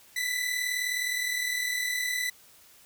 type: tone pair together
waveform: sawtooth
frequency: 1975.5 / 2015 Hz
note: B6 / B6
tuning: 0 / +34 cents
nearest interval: unison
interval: 34 cents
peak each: -26 / -29 dBFS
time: 0.16-2.3 s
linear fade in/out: 5 ms
effects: white hiss -56 dBFS RMS until 2.85 s